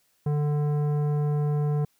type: tone with tanh clipping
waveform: sine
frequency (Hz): 147.7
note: D3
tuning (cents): +10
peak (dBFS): -24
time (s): 0.26-1.85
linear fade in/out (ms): 5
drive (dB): 13
effects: white hiss -68 dBFS RMS until 1.99 s